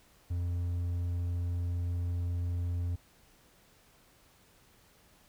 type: tone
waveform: triangle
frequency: 87.31 Hz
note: F2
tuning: in tune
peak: -28 dBFS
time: 0.3-2.96 s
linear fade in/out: 10 ms
effects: pink hiss -63 dBFS RMS until 5.28 s